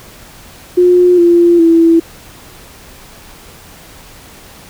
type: tone with pitch steps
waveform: sine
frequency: 357.7 / 344.3 / 331.4 Hz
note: F4 / F4 / E4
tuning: +41 / -25 / +9 cents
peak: -4 dBFS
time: 0.77-2 s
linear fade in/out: 10 ms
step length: 410 ms
effects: pink hiss -37 dBFS RMS until 4.69 s